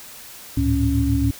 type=tone cluster; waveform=sine; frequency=70.6 / 104.5 / 111.7 / 276.8 Hz; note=C#2 / G#2 / A2 / C#4; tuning=+32 / +11 / +27 / -2 cents; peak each=-21 / -25 / -23 / -20 dBFS; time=0.57-1.31 s; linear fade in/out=5 ms; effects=white hiss -40 dBFS RMS until 1.39 s